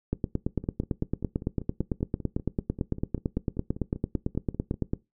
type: two click trains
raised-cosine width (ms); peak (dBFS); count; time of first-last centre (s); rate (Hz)
3; -13 / -24; 44 / 22; 0.13-4.934 / 0.64-4.742; 8.95 / 5.12
effects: noise-tail reverb RT60 0.2 s tail -20 dB re dry